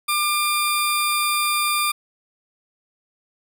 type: tone pair together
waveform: 20% pulse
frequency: 1197 / 4788 Hz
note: D6 / D8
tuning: +33 / +33 cents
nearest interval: 2 octaves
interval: 2400 cents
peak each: -15 / -20 dBFS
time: 0.08-1.92 s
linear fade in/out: 10 ms
effects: none